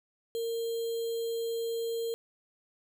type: tone with sample-and-hold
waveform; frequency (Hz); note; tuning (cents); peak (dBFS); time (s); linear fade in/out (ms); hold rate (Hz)
sine; 459.7; A#4; -24; -30; 0.35-2.14; 0; 3675
effects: none